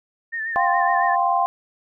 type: tone with vibrato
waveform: sine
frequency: 1800 Hz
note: A6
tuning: 39 cents sharp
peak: -24 dBFS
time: 0.32-1.16 s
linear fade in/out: 20 ms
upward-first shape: sine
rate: 7.2 Hz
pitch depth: 53 cents each way
type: chord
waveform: sine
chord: F suspended second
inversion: none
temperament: equal with one note detuned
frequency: 702.1 / 784 / 1046.5 Hz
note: F5 / G5 / C6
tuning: +9 / 0 / 0 cents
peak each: -21 dBFS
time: 0.56-1.46 s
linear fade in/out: 0 ms
effects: none